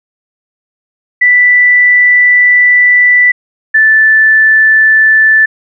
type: tone pair in turn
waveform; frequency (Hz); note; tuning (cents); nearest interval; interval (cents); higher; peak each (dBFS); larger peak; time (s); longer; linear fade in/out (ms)
sine; 1975.5 / 1756.2; B6 / A6; 0 / -4; major second; 204; first; -3; neither; 1.21-3.32 / 3.74-5.46; first; 10
effects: none